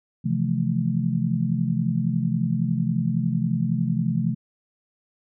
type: chord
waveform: sine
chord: F major seventh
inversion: second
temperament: just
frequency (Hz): 130.96 / 163.7 / 174.61 / 218.3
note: C3 / E3 / F3 / A3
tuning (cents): +2 / -12 / 0 / -13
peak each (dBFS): -26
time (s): 0.24-4.35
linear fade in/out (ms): 20
effects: none